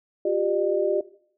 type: tone cluster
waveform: sine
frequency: 357.6 / 395.5 / 604 Hz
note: F4 / G4 / D5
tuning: +41 / +15 / +48 cents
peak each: -25 dBFS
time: 0.25-1.01 s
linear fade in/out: 5 ms
effects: noise-tail reverb RT60 0.6 s tail -18 dB re dry